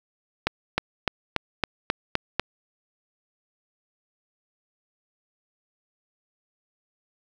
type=accelerating click train; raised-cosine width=0.3 ms; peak=-5 dBFS; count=8; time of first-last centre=0.47-2.396 s; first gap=310 ms; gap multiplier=0.96; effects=7-bit